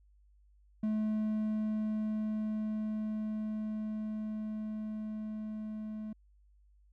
triangle tone with level ramp, 215.4 Hz, A3, 37 cents flat, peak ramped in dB -27 to -36 dBFS, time 0.83-6.13 s, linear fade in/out 5 ms, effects added 50 Hz sine -61 dBFS peak until 6.92 s

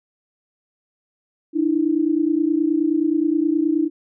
sine tone pair together, 299.2 / 328.7 Hz, D4 / E4, +32 / -5 cents, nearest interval major second, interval 163 cents, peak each -19 dBFS, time 1.53-3.9 s, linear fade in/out 50 ms, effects none

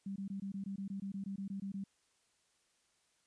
sine tone bursts, 196.1 Hz, G3, 1 cent sharp, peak -38 dBFS, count 15, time 0.06-1.84 s, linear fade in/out 5 ms, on 100 ms, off 20 ms, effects white hiss -75 dBFS RMS until 3.26 s + resampled to 22050 Hz

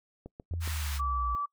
click train, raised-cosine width 2 ms, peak -29 dBFS, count 4, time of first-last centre 0.26-0.676 s, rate 7.21 Hz
sine exponential sweep, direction down, 87.31 to 58.27 Hz, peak -31 dBFS, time 0.51-1.35 s, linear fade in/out 0 ms
pink high-pass noise, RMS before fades -40 dBFS, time 0.6-1.01 s, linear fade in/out 50 ms, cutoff 1000 Hz, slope 24 dB/octave
sine tone, 1156 Hz, D6, 28 cents flat, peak -29 dBFS, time 0.99-1.46 s, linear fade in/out 10 ms
effects noise-tail reverb RT60 0.1 s tail -25 dB re dry

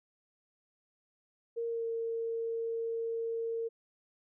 sine tone with pitch glide, 464.5 to 457.6 Hz, A#4 to A#4, -6 to -32 cents, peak -32 dBFS, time 1.56-3.69 s, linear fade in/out 20 ms, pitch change -26 cents, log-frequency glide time 1.67-1.85 s, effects none

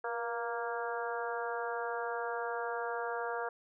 harmonic tone with a mistuned harmonic, 233.1 Hz, A#3, in tune, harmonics 2 / 3 / 4 / 5 / 6 / 7, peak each -38 / -40 / -41 / -44 / -42 / -44 dBFS, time 0.04-3.49 s, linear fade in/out 5 ms, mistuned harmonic 2, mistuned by +35 cents, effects none

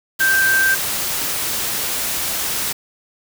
sine tone in noise, 1568 Hz, G6, in tune, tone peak -13 dBFS, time 0.2-0.75 s, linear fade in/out 10 ms, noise white, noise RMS -22 dBFS, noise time 0.19-2.73 s, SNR +6 dB, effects none

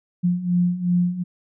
sine beating tone pair, 175.3 / 178 Hz, F3 / F3, +7 / +33 cents, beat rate 2.7 Hz, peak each -23 / -19 dBFS, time 0.23-1.24 s, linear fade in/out 20 ms, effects none

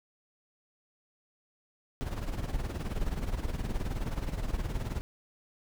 brown noise with tremolo, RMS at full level -30 dBFS, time 2.01-5.01 s, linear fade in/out 0 ms, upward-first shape sine, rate 19 Hz, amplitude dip 70%, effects none

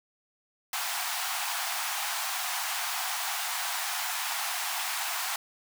pink high-pass noise, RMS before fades -32 dBFS, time 0.73-5.36 s, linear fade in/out 2 ms, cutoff 690 Hz, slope 96 dB/octave, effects none

